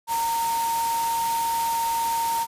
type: tone in noise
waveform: sine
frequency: 921 Hz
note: A#5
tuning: 21 cents flat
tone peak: -22 dBFS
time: 0.07-2.47 s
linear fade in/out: 50 ms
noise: white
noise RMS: -32 dBFS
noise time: 0.07-2.47 s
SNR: +7 dB
effects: resampled to 32000 Hz